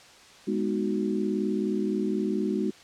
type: chord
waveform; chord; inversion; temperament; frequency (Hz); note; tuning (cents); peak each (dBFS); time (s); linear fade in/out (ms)
sine; G# minor seventh; none; equal; 207.7 / 246.9 / 311.1 / 370; G#3 / B3 / D#4 / F#4; 0 / 0 / 0 / 0; -28 / -33 / -31 / -30; 0.47-2.71; 10
effects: white hiss -51 dBFS RMS until 2.83 s + low-pass 6000 Hz 12 dB/octave